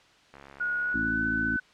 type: click train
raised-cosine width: 0.5 ms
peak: -32 dBFS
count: 42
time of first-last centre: 0.34-0.93 s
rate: 69.5 Hz
type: tone with pitch glide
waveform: sine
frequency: 1450 to 1506.3 Hz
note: F#6 to F#6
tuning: -35 to +31 cents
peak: -26 dBFS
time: 0.6-1.6 s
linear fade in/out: 10 ms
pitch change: +66 cents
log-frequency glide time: 0.8-1.21 s
type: harmonic tone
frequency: 55 Hz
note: A1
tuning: in tune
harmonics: 1 / 2 / 3 / 4 / 5 / 6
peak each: -40 / -41 / -43 / -34 / -33 / -38 dBFS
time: 0.94-1.57 s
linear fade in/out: 5 ms
effects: white hiss -58 dBFS RMS until 1.73 s + low-pass 4000 Hz 12 dB/octave